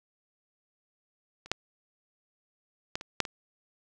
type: clicks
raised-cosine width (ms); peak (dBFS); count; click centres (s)
0.2; -29 / -9 / -14 / -23 / -6 / -21; 6; 1.46 / 1.516 / 2.955 / 3.011 / 3.203 / 3.252
effects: none